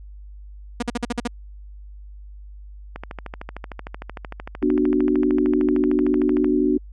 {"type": "tone bursts", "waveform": "sawtooth", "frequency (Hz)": 239.3, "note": "A#3", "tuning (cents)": 46, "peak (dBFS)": -17, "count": 7, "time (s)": [0.8, 1.276], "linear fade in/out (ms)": 5, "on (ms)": 26, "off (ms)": 49}
{"type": "click train", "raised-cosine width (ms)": 0.5, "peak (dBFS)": -17, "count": 47, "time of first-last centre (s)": [2.96, 6.445], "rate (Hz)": 13.2}
{"type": "chord", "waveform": "sine", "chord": "B minor", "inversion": "none", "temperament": "just", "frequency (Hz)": [246.9, 296.3, 370.4], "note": ["B3", "D4", "F#4"], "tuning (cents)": [0, 15, 2], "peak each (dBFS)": [-22, -19, -21], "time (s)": [4.62, 6.78], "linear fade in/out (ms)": 10}
{"effects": ["added 50 Hz sine -37 dBFS peak until 6.92 s", "resampled to 22050 Hz"]}